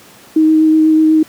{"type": "tone with vibrato", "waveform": "sine", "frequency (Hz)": 314.2, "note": "D#4", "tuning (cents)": 17, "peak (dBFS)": -6, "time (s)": [0.36, 1.23], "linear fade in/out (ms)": 5, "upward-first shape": "sine", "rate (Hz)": 8.1, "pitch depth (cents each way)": 11, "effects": ["pink hiss -41 dBFS RMS until 1.28 s", "high-pass 150 Hz 12 dB/octave"]}